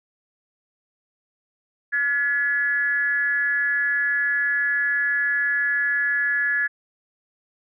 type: tone with frequency modulation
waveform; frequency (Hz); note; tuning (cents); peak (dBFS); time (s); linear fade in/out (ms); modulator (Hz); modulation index
sine; 1700; G#6; +40; -19; 1.92-6.68; 20; 274; 0.48
effects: none